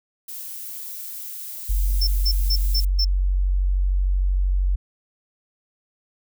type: noise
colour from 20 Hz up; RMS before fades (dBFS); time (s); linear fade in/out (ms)
violet; -34; 0.28-2.85; 5
type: tone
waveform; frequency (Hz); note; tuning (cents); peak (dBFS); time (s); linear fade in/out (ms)
sine; 46.51; F#1; +10; -17; 1.69-4.76; 10
type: tone bursts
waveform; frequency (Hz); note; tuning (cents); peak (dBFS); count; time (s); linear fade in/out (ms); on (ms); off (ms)
triangle; 5350; E8; +25; -19; 5; 2.01-3.05; 10; 64; 180
effects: none